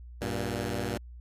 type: tone pair together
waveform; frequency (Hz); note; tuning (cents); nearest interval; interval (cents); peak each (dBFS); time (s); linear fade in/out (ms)
10% pulse; 97.47 / 118; G2 / A#2; -9 / +22; minor third; 331; -25; 0.21-0.98; 10
effects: added 60 Hz sine -43 dBFS peak until 1.2 s + resampled to 32000 Hz